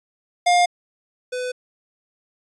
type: tone pair in turn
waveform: square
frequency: 708 / 500.6 Hz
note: F5 / B4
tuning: +23 / +23 cents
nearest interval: tritone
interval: 600 cents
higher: first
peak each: -14 / -25 dBFS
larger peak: first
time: 0.46-0.66 / 1.32-1.52 s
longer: neither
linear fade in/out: 10 ms
effects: resampled to 22050 Hz